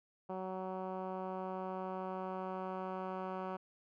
10% pulse tone with low-pass filter sweep, 187.1 Hz, F#3, 20 cents sharp, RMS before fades -41 dBFS, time 0.29-3.57 s, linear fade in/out 10 ms, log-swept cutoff 870 to 1400 Hz, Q 1.2, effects none

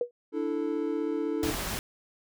sine tone with exponential decay, 483.4 Hz, B4, 37 cents flat, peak -21 dBFS, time 0.01-0.11 s, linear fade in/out 2 ms, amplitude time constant 21 ms
triangle chord, D suspended second, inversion none, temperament equal, 293.7 / 329.6 / 440 Hz, D4 / E4 / A4, 0 / 0 / 0 cents, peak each -30 dBFS, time 0.32-1.54 s, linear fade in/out 50 ms
pink noise, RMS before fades -33 dBFS, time 1.43-1.79 s, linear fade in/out 0 ms
effects none

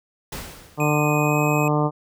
pink noise with exponential decay, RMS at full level -30 dBFS, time 0.32-1.11 s, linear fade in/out 5 ms, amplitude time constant 170 ms
harmonic tone, 149.5 Hz, D3, 31 cents sharp, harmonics 1 / 2 / 3 / 4 / 5 / 6 / 7 / 8, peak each -21 / -24 / -26 / -27 / -28 / -29 / -29 / -30 dBFS, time 0.77-1.91 s, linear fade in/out 50 ms
square tone with pitch glide, 2499 to 2529 Hz, D#7 to D#7, +7 to +28 cents, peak -27 dBFS, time 0.8-1.68 s, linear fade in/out 2 ms, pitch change +21 cents, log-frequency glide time 1.25-1.37 s
effects none

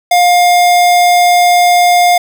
square tone, 708 Hz, F5, 23 cents sharp, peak -6 dBFS, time 0.11-2.18 s, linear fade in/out 5 ms, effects none

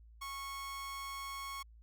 sawtooth tone with amplitude modulation, 1100 Hz, C#6, 14 cents flat, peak -36 dBFS, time 0.21-1.63 s, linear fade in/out 10 ms, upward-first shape sine, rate 276 Hz, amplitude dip 30%, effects added 56 Hz sine -55 dBFS peak until 1.82 s

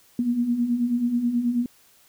sine beating tone pair, 233.1 / 242.4 Hz, A#3 / B3, 0 / -32 cents, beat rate 9.3 Hz, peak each -28 / -21 dBFS, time 0.19-1.66 s, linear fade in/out 2 ms, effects white hiss -57 dBFS RMS until 2.08 s

